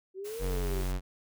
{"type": "exponential two-way sweep", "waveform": "sine", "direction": "up then down", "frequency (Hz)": [370, 478.5, 370], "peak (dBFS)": -36, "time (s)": [0.14, 0.85], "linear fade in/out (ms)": 50, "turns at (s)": 0.42}
{"type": "noise", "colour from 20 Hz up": "white", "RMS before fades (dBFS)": -47, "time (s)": [0.24, 0.93], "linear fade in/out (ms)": 20}
{"type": "tone", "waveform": "square", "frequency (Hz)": 46.25, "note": "F#1", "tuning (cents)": 0, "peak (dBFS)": -30, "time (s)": [0.39, 1.01], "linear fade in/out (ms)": 50}
{"effects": []}